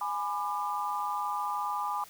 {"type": "chord", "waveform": "sine", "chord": "G# diminished", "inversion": "none", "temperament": "just", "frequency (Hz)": [830.6, 996.7, 1196.1], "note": ["G#5", "B5", "D6"], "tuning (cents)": [0, 16, 31], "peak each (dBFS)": -34, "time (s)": [0.01, 2.04], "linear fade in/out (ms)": 2, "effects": ["white hiss -53 dBFS RMS until 2.09 s"]}